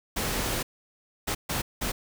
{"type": "noise bursts at uneven times", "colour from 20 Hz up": "pink", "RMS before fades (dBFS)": -29, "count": 4, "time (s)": [[0.16, 0.63], [1.27, 1.35], [1.49, 1.62], [1.81, 1.92]], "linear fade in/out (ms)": 10, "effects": []}